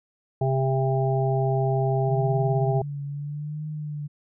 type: harmonic tone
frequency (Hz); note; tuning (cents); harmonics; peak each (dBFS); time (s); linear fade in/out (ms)
133.1; C3; +30; 1 / 3 / 5 / 6; -22 / -27 / -29 / -30; 0.41-2.82; 5
type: tone with vibrato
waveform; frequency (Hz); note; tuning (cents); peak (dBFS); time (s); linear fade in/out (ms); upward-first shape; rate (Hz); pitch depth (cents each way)
sine; 147.4; D3; +7; -29; 2.07-4.08; 20; triangle; 0.78; 73
effects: none